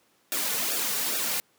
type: noise with flanger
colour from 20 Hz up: white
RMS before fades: -28 dBFS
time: 0.32-1.4 s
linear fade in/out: 0 ms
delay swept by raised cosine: 0.96 to 3.16 ms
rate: 2.4 Hz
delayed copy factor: -0.65
effects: pink hiss -65 dBFS RMS until 1.58 s + high-pass 200 Hz 12 dB/octave